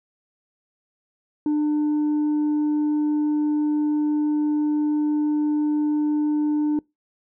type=tone with tanh clipping; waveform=sine; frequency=299.5 Hz; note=D4; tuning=34 cents sharp; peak=-19 dBFS; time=1.46-6.79 s; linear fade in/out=2 ms; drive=2 dB; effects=noise-tail reverb RT60 0.2 s tail -25 dB re dry